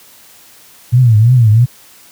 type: tone with vibrato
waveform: sine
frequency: 116.54 Hz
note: A#2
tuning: in tune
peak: -4 dBFS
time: 0.92-1.66 s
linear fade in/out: 20 ms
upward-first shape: triangle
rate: 3 Hz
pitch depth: 200 cents each way
effects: white hiss -42 dBFS RMS until 2.11 s + high-pass 60 Hz 12 dB/octave